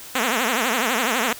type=tone with vibrato; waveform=5% pulse; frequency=239 Hz; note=A#3; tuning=43 cents sharp; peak=-8 dBFS; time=0.15-1.33 s; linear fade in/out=2 ms; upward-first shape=triangle; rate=12 Hz; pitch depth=230 cents each way; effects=white hiss -39 dBFS RMS until 1.39 s